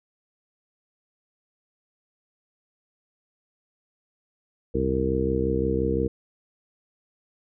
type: harmonic tone with a mistuned harmonic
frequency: 65.8 Hz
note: C2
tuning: 10 cents sharp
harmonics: 1 / 2 / 3 / 4 / 5 / 6 / 7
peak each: -29 / -32 / -30 / -32 / -29 / -31 / -26 dBFS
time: 4.74-6.08 s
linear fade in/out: 10 ms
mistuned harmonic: 1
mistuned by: +120 cents
effects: none